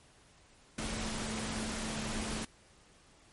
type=tone in noise; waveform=sine; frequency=219.2 Hz; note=A3; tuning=6 cents flat; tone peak=-40 dBFS; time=0.78-2.45 s; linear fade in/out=5 ms; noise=pink; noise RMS=-38 dBFS; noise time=0.78-2.45 s; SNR=-5 dB; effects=pink hiss -62 dBFS RMS until 3.32 s + MP3 48 kbps